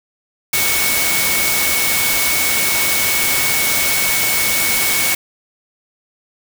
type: tone in noise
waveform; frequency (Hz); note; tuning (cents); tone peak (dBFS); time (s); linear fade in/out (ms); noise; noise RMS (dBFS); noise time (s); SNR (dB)
sine; 2222; C#7; +4; -20; 0.53-5.15; 5; white; -17; 0.53-5.15; -6
effects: none